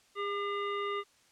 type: harmonic tone with a mistuned harmonic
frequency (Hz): 405.8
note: G#4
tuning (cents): -40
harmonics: 1 / 3 / 5 / 7 / 9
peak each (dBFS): -35 / -35 / -42 / -46 / -50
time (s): 0.15-1.04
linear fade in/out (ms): 50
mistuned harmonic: 3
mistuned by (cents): -17
effects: white hiss -65 dBFS RMS until 1.31 s + low-pass 8000 Hz 12 dB/octave